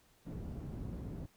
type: low-pass noise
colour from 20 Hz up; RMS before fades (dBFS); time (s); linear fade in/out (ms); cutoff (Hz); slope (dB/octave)
white; -43; 0.25-1.27; 20; 180; 12
effects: pink hiss -68 dBFS RMS until 1.36 s